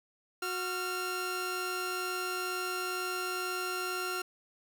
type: tone pair together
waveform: sawtooth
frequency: 365.8 / 1381 Hz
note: F#4 / F6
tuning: -20 / -20 cents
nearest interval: octave + major seventh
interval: 2300 cents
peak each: -33 / -31 dBFS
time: 0.42-4.22 s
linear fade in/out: 5 ms
effects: none